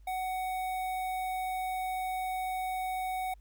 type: tone with notch filter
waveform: square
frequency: 746 Hz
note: F#5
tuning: 14 cents sharp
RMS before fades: -34 dBFS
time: 0.07-3.34 s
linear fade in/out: 5 ms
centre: 5700 Hz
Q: 0.66
effects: added 50 Hz sine -52 dBFS peak until 3.4 s + pink hiss -75 dBFS RMS until 3.4 s